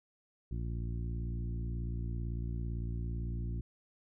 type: harmonic tone with a mistuned harmonic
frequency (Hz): 58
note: A#1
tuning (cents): -8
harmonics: 1 / 2 / 3 / 4 / 5 / 6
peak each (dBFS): -36 / -39 / -45 / -50 / -52 / -53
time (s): 0.51-3.61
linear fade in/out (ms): 5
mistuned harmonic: 1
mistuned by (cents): +15
effects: none